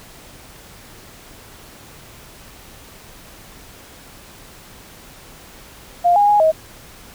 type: tone with pitch steps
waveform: sine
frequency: 701 / 819 / 829 / 634 Hz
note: F5 / G#5 / G#5 / D#5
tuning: +6 / -24 / -3 / +32 cents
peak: -10 dBFS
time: 6.04-6.52 s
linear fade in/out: 20 ms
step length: 120 ms
effects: pink hiss -42 dBFS RMS until 7.14 s